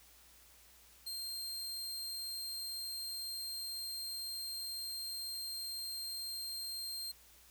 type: tone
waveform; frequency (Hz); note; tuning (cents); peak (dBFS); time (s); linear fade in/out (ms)
sawtooth; 4186; C8; 0; -37; 1.06-7.12; 10
effects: added 60 Hz sine -68 dBFS peak until 7.5 s + white hiss -62 dBFS RMS until 7.5 s